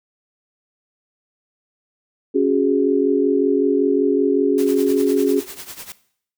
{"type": "chord", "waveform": "sine", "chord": "C# suspended fourth", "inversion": "none", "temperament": "equal", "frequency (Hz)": [277.2, 370, 415.3], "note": ["C#4", "F#4", "G#4"], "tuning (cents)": [0, 0, 0], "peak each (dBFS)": -18, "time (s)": [2.34, 5.41], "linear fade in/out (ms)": 20}
{"type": "noise with tremolo", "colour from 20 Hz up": "white", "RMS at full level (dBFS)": -32, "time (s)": [4.58, 5.92], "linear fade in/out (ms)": 0, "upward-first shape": "triangle", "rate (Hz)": 10, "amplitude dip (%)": 85}
{"effects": ["noise-tail reverb RT60 0.6 s tail -17 dB re dry"]}